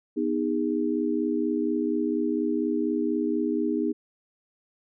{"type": "chord", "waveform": "sine", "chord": "G# minor", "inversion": "first", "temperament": "equal with one note detuned", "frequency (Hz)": [246.9, 311.1, 407.5], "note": ["B3", "D#4", "G#4"], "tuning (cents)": [0, 0, -33], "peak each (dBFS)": [-28, -26, -29], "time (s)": [0.16, 3.93], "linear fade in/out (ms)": 20, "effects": []}